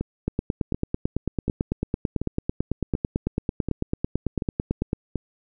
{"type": "two click trains", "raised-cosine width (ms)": 3, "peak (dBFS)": [-10, -13], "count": [43, 8], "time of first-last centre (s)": [[0.28, 4.931], [0.01, 5.157]], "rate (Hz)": [9.03, 1.36], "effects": []}